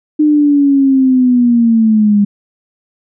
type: linear sweep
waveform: sine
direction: down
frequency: 304.8 to 201.4 Hz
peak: -6 dBFS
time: 0.19-2.25 s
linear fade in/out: 10 ms
effects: none